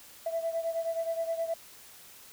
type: beating tone pair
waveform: sine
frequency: 659.3 / 668.8 Hz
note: E5 / E5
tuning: 0 / +25 cents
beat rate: 9.5 Hz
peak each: -30 / -34 dBFS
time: 0.26-1.54 s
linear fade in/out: 5 ms
effects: tanh soft clip ceiling -23 dBFS + white hiss -52 dBFS RMS until 2.32 s